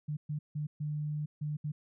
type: tone bursts at uneven times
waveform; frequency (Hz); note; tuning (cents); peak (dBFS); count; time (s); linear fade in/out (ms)
sine; 149.9; D3; +36; -32; 6; 0.08-0.17 / 0.29-0.39 / 0.55-0.67 / 0.8-1.26 / 1.41-1.57 / 1.64-1.72; 10
effects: none